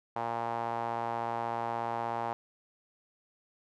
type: tone with band-pass filter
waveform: sawtooth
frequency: 116.54 Hz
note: A#2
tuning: in tune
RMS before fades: -34 dBFS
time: 0.16-2.33 s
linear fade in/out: 0 ms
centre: 850 Hz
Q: 3.5
effects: none